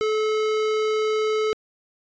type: tone with hard clipping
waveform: sine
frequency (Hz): 432.2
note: A4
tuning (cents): -31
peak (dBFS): -22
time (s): 0.01-1.53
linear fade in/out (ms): 0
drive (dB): 18
effects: resampled to 16000 Hz